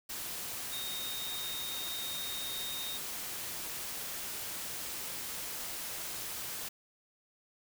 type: tone in noise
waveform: sine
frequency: 3710 Hz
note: A#7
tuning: 9 cents flat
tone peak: -39 dBFS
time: 0.72-2.98 s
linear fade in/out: 10 ms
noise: white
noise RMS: -40 dBFS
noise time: 0.09-6.69 s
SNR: -2 dB
effects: none